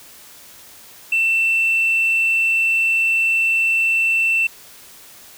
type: tone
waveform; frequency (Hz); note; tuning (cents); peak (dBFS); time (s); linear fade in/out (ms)
sine; 2680; E7; +28; -13; 1.12-4.47; 5
effects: tanh soft clip ceiling -11 dBFS + white hiss -43 dBFS RMS until 5.37 s